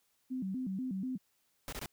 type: tone with vibrato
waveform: sine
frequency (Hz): 221.4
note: A3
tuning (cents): +11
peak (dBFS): -34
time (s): 0.3-1.18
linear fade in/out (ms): 20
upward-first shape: square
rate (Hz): 4.1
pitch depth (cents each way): 260
type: noise bursts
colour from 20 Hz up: pink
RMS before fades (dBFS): -41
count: 3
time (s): 1.68-1.859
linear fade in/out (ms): 0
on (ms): 45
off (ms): 22
effects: white hiss -75 dBFS RMS until 1.92 s